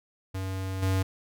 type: tone with level steps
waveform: square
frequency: 95 Hz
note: F#2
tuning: 46 cents sharp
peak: -31 / -24 dBFS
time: 0.34-1.03 s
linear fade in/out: 10 ms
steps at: 0.82 s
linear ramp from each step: 10 ms
effects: none